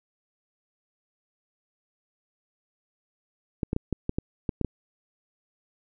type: clicks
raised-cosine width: 3 ms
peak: -13 dBFS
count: 9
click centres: 3.632 / 3.731 / 3.764 / 3.927 / 4.094 / 4.185 / 4.492 / 4.613 / 4.647 s
effects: none